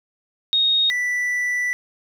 sine / triangle tone pair in turn, 3729 / 1971.6 Hz, A#7 / B6, 0 / -3 cents, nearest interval major seventh, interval 1103 cents, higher first, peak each -15 / -18 dBFS, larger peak first, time 0.53-0.9 / 0.9-1.73 s, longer second, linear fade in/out 0 ms, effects none

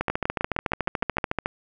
two click trains, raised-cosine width 0.5 ms, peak -9 / -9 dBFS, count 21 / 8, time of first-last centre 0.01-1.459 / 0.1-1.184 s, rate 13.8 / 6.46 Hz, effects none

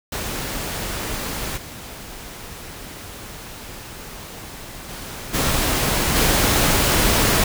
pink noise with level steps, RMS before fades -27 / -36 / -33 / -20 / -17 dBFS, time 0.12-7.44 s, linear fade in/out 5 ms, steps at 1.56 / 4.88 / 5.33 / 6.15 s, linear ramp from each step 20 ms, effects none

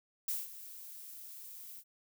violet noise with ADSR envelope, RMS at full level -34 dBFS, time 0.28-1.84 s, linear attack 3 ms, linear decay 190 ms, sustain -15 dB, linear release 60 ms, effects none

